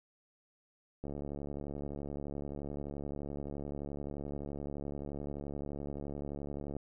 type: click train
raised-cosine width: 2 ms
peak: -28 dBFS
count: 411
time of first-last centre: 1.04-6.766 s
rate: 71.6 Hz
effects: none